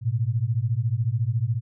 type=beating tone pair; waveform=sine; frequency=108.6 / 122.6 Hz; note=A2 / B2; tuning=-22 / -12 cents; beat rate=14 Hz; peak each=-24 dBFS; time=0.01-1.61 s; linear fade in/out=50 ms; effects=none